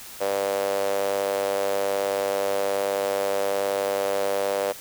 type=tone with high-pass filter; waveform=sawtooth; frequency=98.8 Hz; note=G2; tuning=14 cents sharp; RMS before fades=-25 dBFS; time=0.2-4.73 s; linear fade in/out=20 ms; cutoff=540 Hz; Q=6.6; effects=white hiss -41 dBFS RMS until 4.8 s